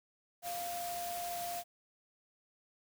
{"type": "tone in noise", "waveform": "sine", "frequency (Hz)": 698.5, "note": "F5", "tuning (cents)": 0, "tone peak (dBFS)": -38, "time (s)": [0.42, 1.64], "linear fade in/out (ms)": 50, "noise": "white", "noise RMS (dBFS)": -44, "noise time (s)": [0.42, 1.64], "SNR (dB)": 3, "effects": []}